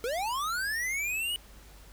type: linear sweep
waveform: square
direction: up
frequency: 443.6 to 2967 Hz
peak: -30 dBFS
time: 0.04-1.36 s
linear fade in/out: 0 ms
effects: added 50 Hz sine -51 dBFS peak until 1.92 s + pink hiss -55 dBFS RMS until 1.92 s

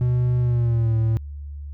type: tone with pitch glide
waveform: triangle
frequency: 123.47 to 111.92 Hz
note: B2 to A2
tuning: 0 to +30 cents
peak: -15 dBFS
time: 0.01-1.17 s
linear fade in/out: 0 ms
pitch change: -170 cents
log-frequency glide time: 0.39-0.95 s
effects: added 72 Hz sine -31 dBFS peak until 1.73 s

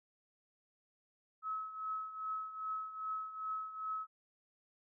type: tone with tremolo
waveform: sine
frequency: 1288 Hz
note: E6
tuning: 41 cents flat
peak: -35 dBFS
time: 1.42-4.07 s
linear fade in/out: 50 ms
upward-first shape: triangle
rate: 2.5 Hz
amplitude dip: 75%
effects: none

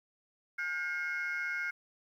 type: tone cluster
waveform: sine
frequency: 1429 / 1584 / 2161 Hz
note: F6 / G6 / C#7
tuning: +39 / +18 / -45 cents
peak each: -36 / -36 / -35 dBFS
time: 0.58-1.71 s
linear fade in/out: 10 ms
effects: tanh soft clip ceiling -28 dBFS + 11-bit

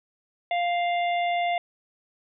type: harmonic tone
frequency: 698.5 Hz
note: F5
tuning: in tune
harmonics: 1 / 3 / 4 / 5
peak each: -23 / -31 / -39 / -39 dBFS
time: 0.51-1.58 s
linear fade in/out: 2 ms
effects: none

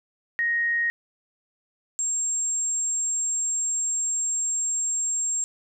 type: tone pair in turn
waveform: sine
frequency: 1872 / 7469 Hz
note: A#6 / A#8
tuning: +7 / +2 cents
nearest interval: 2 octaves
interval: 2395 cents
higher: second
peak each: -21 / -23 dBFS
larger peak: first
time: 0.39-0.9 / 1.99-5.44 s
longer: second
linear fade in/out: 0 ms
effects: none

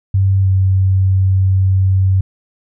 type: tone with pitch glide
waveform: sine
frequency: 96.6 to 95.05 Hz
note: G2 to F#2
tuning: -25 to +47 cents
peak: -9 dBFS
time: 0.14-2.21 s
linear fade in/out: 5 ms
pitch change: -28 cents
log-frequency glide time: 0.42-0.47 s
effects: none

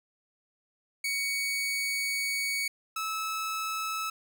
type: tone pair in turn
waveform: sawtooth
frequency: 2240 / 1302.1 Hz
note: C#7 / E6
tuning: +18 / -22 cents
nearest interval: major sixth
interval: 940 cents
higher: first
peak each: -25 / -27 dBFS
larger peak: first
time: 1.04-2.68 / 2.96-4.1 s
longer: first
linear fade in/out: 5 ms
effects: none

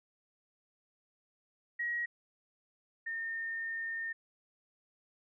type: tone pair in turn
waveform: sine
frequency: 1900 / 1822.7 Hz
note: A#6 / A#6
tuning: +33 / -39 cents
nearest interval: minor second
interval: 72 cents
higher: first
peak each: -32 / -35 dBFS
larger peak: first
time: 1.79-2.06 / 3.06-4.13 s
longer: second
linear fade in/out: 10 ms
effects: none

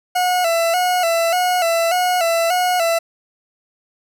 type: tone with vibrato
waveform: 40% pulse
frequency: 696 Hz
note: F5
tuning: 6 cents flat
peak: -14 dBFS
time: 0.15-2.99 s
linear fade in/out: 10 ms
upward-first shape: square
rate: 1.7 Hz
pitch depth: 72 cents each way
effects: none

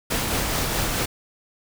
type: noise with tremolo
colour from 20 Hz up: pink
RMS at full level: -23 dBFS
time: 0.1-1.06 s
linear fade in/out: 10 ms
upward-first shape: triangle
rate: 4.7 Hz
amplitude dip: 30%
effects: none

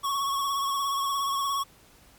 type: tone with vibrato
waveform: square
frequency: 1108.7 Hz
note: C#6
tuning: in tune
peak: -26 dBFS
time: 0.03-1.64 s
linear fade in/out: 20 ms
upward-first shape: triangle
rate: 17 Hz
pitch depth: 44 cents each way
effects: pink hiss -56 dBFS RMS until 2.18 s + MP3 96 kbps

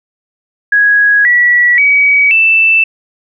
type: tone with pitch steps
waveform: sine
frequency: 1661.2 / 1941.6 / 2269 / 2652 Hz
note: G#6 / B6 / C#7 / E7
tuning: 0 / -30 / +40 / +10 cents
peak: -5 dBFS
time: 0.72-2.84 s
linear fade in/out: 5 ms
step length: 530 ms
effects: none

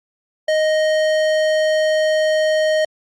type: tone with tanh clipping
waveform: sine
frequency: 622.3 Hz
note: D#5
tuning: in tune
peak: -16 dBFS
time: 0.48-2.85 s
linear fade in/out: 5 ms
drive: 17 dB
effects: Opus 48 kbps

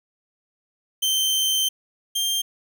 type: tone pair in turn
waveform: sawtooth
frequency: 3112 / 3181 Hz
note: G7 / G7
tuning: -13 / +25 cents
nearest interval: unison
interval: 38 cents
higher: second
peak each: -16 / -18 dBFS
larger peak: first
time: 1.02-1.69 / 2.15-2.42 s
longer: first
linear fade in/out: 10 ms
effects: none

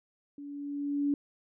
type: tone with level ramp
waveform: sine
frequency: 286 Hz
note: D4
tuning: 46 cents flat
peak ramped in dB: -41 to -24 dBFS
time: 0.38-1.14 s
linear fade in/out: 2 ms
effects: none

